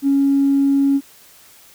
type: tone with tanh clipping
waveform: triangle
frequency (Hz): 277.2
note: C#4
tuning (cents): 0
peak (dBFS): -12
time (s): 0.02-1.01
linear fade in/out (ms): 50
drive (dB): 4
effects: white hiss -47 dBFS RMS until 1.74 s